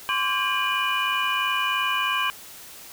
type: tone cluster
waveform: sine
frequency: 1038 / 1141 / 1600 / 2429 / 2953 Hz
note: C6 / C#6 / G6 / D#7 / F#7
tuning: -14 / +50 / +35 / -42 / -4 cents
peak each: -28 dBFS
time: 0.09-2.3 s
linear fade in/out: 0 ms
effects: white hiss -43 dBFS RMS until 2.92 s